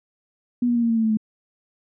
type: tone with pitch steps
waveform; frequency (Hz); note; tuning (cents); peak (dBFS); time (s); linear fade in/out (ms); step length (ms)
sine; 243.6 / 239.6 / 235.6 / 231.7 / 227.8 / 224 / 220.3 / 216.6; B3 / A#3 / A#3 / A#3 / A#3 / A3 / A3 / A3; -24 / +48 / +19 / -10 / -40 / +31 / +2 / -27; -17; 0.62-1.172; 5; 69
effects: none